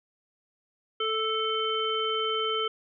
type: harmonic tone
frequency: 440 Hz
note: A4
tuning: in tune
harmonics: 1 / 3 / 5 / 7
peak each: -30 / -30 / -40 / -30 dBFS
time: 1-2.68 s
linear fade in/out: 5 ms
effects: none